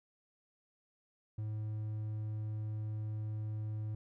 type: tone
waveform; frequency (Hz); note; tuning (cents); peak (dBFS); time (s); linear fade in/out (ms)
triangle; 107.5; A2; -40; -34; 1.38-3.95; 5
effects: none